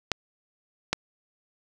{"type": "clicks", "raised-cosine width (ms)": 0.2, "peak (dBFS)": -6, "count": 2, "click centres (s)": [0.117, 0.93], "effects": []}